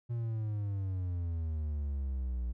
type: exponential sweep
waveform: triangle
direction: down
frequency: 120 to 58.7 Hz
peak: -30 dBFS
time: 0.09-2.53 s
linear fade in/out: 20 ms
effects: none